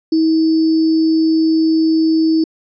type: tone with sample-and-hold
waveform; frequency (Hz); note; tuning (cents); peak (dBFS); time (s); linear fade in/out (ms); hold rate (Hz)
sine; 320; D#4; +49; -10; 0.12-2.44; 5; 4900
effects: resampled to 16000 Hz

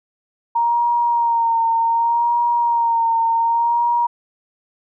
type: tone with vibrato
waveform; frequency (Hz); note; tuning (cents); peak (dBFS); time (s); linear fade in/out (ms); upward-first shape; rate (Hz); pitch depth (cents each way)
sine; 932; A#5; -1; -14; 0.55-4.07; 10; sine; 0.66; 34
effects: none

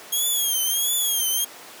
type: tone with vibrato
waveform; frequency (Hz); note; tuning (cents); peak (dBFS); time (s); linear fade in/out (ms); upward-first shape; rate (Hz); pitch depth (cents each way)
5% pulse; 3265; G#7; -30; -13; 0.12-1.45; 10; triangle; 1.5; 120
effects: pink hiss -41 dBFS RMS until 1.8 s + high-pass 400 Hz 12 dB/octave

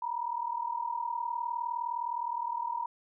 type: tone pair together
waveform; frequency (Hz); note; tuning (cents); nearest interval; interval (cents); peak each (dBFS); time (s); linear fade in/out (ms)
sine; 932.3 / 971.8; A#5 / B5; 0 / -28; minor second; 72; -34 / -34; 0.02-2.86; 5
effects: none

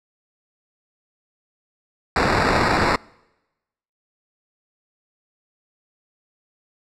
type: noise with sample-and-hold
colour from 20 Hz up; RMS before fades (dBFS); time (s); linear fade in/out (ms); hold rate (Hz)
blue; -18; 2.16-2.96; 2; 3150
effects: noise-tail reverb RT60 1.0 s tail -26 dB re dry + low-pass 5000 Hz 12 dB/octave

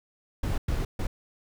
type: noise bursts at uneven times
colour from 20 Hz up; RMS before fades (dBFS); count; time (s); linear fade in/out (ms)
brown; -27; 3; 0.43-0.58 / 0.68-0.85 / 0.99-1.07; 5
effects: none

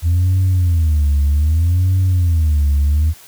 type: tone with vibrato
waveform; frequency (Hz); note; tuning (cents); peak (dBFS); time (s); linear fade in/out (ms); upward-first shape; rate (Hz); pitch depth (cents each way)
sine; 81.7; E2; -15; -9; 0.02-3.14; 50; sine; 0.64; 240
effects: tanh soft clip ceiling -9 dBFS + white hiss -42 dBFS RMS until 3.27 s

